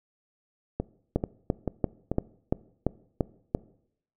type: two click trains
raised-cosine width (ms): 2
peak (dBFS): -14 / -10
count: 4 / 8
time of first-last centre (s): 0.8-2.116 / 1.16-3.549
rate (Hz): 2.28 / 2.93
effects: noise-tail reverb RT60 0.7 s tail -21 dB re dry